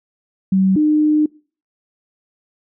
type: tone pair in turn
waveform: sine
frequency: 190.5 / 303.8 Hz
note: G3 / D#4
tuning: -49 / -41 cents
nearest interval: minor sixth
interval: 808 cents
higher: second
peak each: -11 dBFS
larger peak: neither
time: 0.52-0.76 / 0.76-1.26 s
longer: second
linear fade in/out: 5 ms
effects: noise-tail reverb RT60 0.4 s tail -24 dB re dry